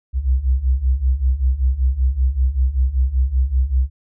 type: beating tone pair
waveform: sine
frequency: 61.74 / 66.94 Hz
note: B1 / C2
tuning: 0 / +40 cents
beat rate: 5.2 Hz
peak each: -19 / -16 dBFS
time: 0.13-3.9 s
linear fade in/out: 50 ms
effects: none